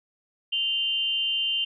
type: tone pair together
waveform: sine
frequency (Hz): 2810 / 3095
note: F7 / G7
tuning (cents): +10 / -23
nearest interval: major second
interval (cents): 167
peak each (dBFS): -26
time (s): 0.52-1.65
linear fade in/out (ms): 10
effects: none